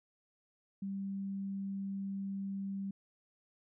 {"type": "tone", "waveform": "sine", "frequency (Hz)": 196, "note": "G3", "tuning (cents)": 0, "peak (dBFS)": -36, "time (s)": [0.82, 2.91], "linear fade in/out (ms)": 5, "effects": []}